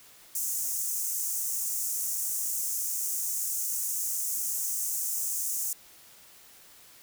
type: high-pass noise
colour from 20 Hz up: pink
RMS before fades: -31 dBFS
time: 0.35-5.73 s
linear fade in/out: 2 ms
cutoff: 6200 Hz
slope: 48 dB/octave
effects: white hiss -54 dBFS RMS until 7.02 s